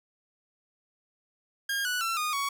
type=tone with pitch steps; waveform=sawtooth; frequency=1620 / 1477 / 1346.6 / 1227.7 / 1119.3 Hz; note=G#6 / F#6 / E6 / D#6 / C#6; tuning=-43 / -3 / +36 / -24 / +16 cents; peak=-24 dBFS; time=1.69-2.49 s; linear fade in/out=5 ms; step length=160 ms; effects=none